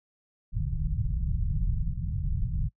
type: low-pass noise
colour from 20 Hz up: pink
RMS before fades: -28 dBFS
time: 0.52-2.7 s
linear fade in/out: 50 ms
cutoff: 160 Hz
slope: 48 dB/octave
effects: noise-tail reverb RT60 0.1 s tail -25 dB re dry